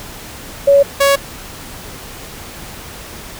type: tone pair in turn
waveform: sine / sawtooth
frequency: 561 / 557.4 Hz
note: C#5 / C#5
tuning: +21 / +9 cents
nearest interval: unison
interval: 12 cents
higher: first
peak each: -5 dBFS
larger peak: neither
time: 0.67-0.83 / 1-1.16 s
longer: neither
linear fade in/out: 10 ms
effects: pink hiss -32 dBFS RMS until 3.39 s